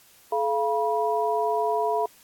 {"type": "tone cluster", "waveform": "sine", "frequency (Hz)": [430, 690, 970], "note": ["A4", "F5", "B5"], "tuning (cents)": [-40, -21, -31], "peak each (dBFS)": [-26, -26, -26], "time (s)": [0.32, 2.06], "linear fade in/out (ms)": 5, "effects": ["white hiss -55 dBFS RMS until 2.23 s", "AAC 64 kbps"]}